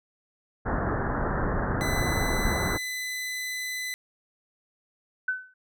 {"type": "low-pass noise", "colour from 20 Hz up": "pink", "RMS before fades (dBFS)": -27, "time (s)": [0.65, 2.78], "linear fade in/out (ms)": 20, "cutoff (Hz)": 1800, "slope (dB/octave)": 96}
{"type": "tone", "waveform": "sawtooth", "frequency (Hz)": 2008, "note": "B6", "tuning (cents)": 28, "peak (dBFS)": -27, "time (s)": [1.81, 3.94], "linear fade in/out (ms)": 0}
{"type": "tone with exponential decay", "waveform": "sine", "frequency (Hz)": 1511, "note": "F#6", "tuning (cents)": 36, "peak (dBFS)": -21, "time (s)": [5.28, 5.54], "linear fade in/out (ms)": 5, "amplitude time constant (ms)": 56}
{"effects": []}